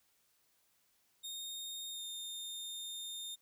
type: tone with pitch glide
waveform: sawtooth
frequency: 3689 to 3645 Hz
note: A#7 to A#7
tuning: -19 to -40 cents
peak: -39 dBFS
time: 1.23-3.36 s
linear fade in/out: 20 ms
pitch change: -21 cents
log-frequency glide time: 1.91-2.03 s
effects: white hiss -74 dBFS RMS until 3.41 s